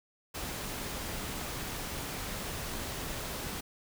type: noise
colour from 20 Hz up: pink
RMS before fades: -38 dBFS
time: 0.34-3.61 s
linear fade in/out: 10 ms
effects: none